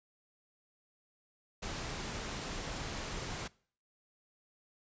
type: noise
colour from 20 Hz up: pink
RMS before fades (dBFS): -40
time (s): 1.62-3.48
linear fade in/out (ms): 10
effects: noise-tail reverb RT60 0.5 s tail -23 dB re dry + resampled to 16000 Hz